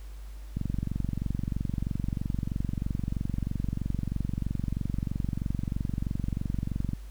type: click train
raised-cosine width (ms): 5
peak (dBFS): -17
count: 148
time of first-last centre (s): 0.57-6.934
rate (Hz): 23.1
effects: added 50 Hz sine -39 dBFS peak until 7.1 s + pink hiss -57 dBFS RMS until 7.1 s